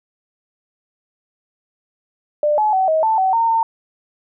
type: tone with pitch steps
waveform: sine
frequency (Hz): 596 / 853 / 758 / 634 / 884 / 759 / 916 / 907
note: D5 / G#5 / F#5 / D#5 / A5 / F#5 / A#5 / A#5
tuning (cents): +25 / +46 / +42 / +32 / +8 / +44 / -31 / -48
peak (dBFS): -13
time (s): 2.43-3.63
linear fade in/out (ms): 2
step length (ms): 150
effects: none